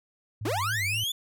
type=tone with vibrato; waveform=sine; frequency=103.83 Hz; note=G#2; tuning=in tune; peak=-32 dBFS; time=0.41-1.04 s; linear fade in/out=5 ms; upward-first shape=triangle; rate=3.9 Hz; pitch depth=140 cents each way
type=linear sweep; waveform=40% pulse; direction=up; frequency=249.7 to 3520 Hz; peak=-26 dBFS; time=0.45-1.12 s; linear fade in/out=5 ms
effects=none